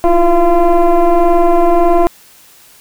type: tone with frequency modulation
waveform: sine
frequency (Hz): 348.8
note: F4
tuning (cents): -2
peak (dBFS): -4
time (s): 0.04-2.07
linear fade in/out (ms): 0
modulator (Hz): 338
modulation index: 1.5
effects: tanh soft clip ceiling -4 dBFS + white hiss -43 dBFS RMS until 2.8 s